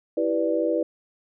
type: chord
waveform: sine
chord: E minor seventh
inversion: none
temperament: equal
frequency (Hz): 329.6 / 392 / 493.9 / 587.3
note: E4 / G4 / B4 / D5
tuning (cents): 0 / 0 / 0 / 0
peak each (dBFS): -25 / -31 / -25 / -26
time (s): 0.17-0.83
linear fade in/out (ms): 5
effects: none